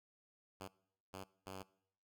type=tone bursts at uneven times; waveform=5% pulse; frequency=95.5 Hz; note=G2; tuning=45 cents flat; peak=-36 dBFS; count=3; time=0.6-0.68 / 1.13-1.24 / 1.46-1.63 s; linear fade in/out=10 ms; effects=noise-tail reverb RT60 0.7 s tail -22 dB re dry